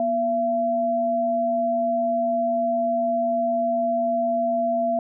sine tone pair together, 241.3 / 676 Hz, B3 / E5, -40 / +43 cents, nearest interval octave + tritone, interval 1783 cents, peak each -28 / -20 dBFS, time 0-4.99 s, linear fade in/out 2 ms, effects none

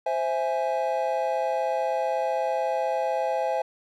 triangle chord, C augmented, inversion none, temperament equal, 523.3 / 659.3 / 830.6 Hz, C5 / E5 / G#5, 0 / 0 / 0 cents, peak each -26 dBFS, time 0.06-3.62 s, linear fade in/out 5 ms, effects none

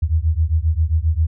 sine beating tone pair, 76.7 / 84.2 Hz, D#2 / E2, -24 / +37 cents, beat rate 7.5 Hz, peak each -17 / -18 dBFS, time 0.02-1.27 s, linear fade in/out 10 ms, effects none

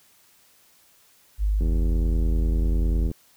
sine tone, 51.1 Hz, G#1, 27 cents flat, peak -19 dBFS, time 1.38-3.11 s, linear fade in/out 50 ms
click train, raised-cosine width 3 ms, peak -19 dBFS, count 123, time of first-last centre 1.61-3.114 s, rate 81.1 Hz
effects white hiss -58 dBFS RMS until 3.36 s

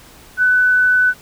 sine tone, 1498 Hz, F#6, 21 cents sharp, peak -10 dBFS, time 0.37-1.14 s, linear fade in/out 50 ms, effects pink hiss -43 dBFS RMS until 1.21 s

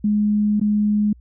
sine tone with dropouts, 209.2 Hz, G#3, 13 cents sharp, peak -15 dBFS, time 0.04-1.13 s, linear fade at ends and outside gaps 5 ms, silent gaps 0.598-0.612 s, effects added 60 Hz sine -44 dBFS peak until 1.2 s

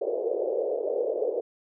white band-pass noise, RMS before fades -28 dBFS, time 0.01-1.41 s, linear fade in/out 10 ms, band 410 to 550 Hz, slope 48 dB/octave, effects none

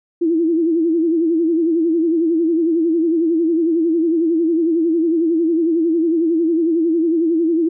sine tone with vibrato, 329.6 Hz, E4, in tune, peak -13 dBFS, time 0.21-7.69 s, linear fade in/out 10 ms, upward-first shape sine, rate 11 Hz, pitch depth 86 cents each way, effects none

